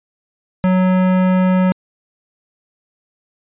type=tone with hard clipping; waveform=sine; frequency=185 Hz; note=F#3; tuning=in tune; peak=-13 dBFS; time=0.64-1.72 s; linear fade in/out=0 ms; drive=17 dB; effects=resampled to 8000 Hz